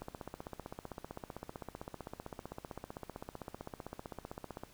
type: click train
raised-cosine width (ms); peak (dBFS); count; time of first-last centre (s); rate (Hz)
1; -28; 73; 0.02-4.635; 15.6
effects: pink hiss -61 dBFS RMS until 4.73 s